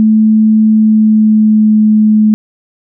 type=tone with pitch glide; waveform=sine; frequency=217.5 to 214.6 Hz; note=A3 to A3; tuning=-20 to -43 cents; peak=-4 dBFS; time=0-2.34 s; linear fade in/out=0 ms; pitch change=-23 cents; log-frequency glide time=0.68-1.78 s; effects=none